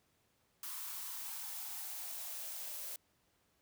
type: noise with high-pass filter sweep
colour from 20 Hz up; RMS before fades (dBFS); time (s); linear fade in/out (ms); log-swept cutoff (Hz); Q
blue; -44; 0.63-2.96; 2; 1100 to 540; 3.8
effects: pink hiss -75 dBFS RMS until 3.61 s + high-pass 60 Hz 12 dB/octave